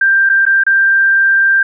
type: tone with dropouts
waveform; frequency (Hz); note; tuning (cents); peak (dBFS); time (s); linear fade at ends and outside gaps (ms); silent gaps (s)
sine; 1581; G6; +14; -7; 0.01-1.63; 5; 0.292-0.297 / 0.454-0.464 / 0.637-0.665
effects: none